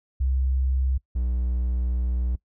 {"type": "tone pair in turn", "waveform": ["sine", "triangle"], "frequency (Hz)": [65.41, 61.45], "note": ["C2", "B1"], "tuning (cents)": [0, -8], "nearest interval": "minor second", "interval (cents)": 108, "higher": "first", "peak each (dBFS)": -20, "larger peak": "neither", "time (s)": [[0.2, 0.98], [1.15, 2.36]], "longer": "second", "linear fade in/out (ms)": 10, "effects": ["noise-tail reverb RT60 0.1 s tail -22 dB re dry"]}